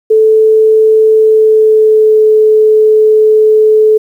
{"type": "tone with pitch glide", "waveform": "sine", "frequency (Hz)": [437.4, 432.1], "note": ["A4", "A4"], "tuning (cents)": [-10, -31], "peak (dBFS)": -3, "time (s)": [0.1, 3.98], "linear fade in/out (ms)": 10, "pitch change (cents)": -21, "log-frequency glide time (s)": [1.12, 2.26], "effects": ["7-bit"]}